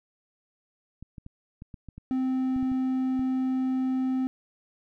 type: clicks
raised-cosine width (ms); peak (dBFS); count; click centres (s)
5; -29; 11; 1.026 / 1.182 / 1.264 / 1.621 / 1.742 / 1.887 / 1.98 / 2.563 / 2.628 / 2.717 / 3.194
type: tone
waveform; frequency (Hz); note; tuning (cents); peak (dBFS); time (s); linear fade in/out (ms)
triangle; 259.7; C4; -13; -22; 2.11-4.27; 0
effects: none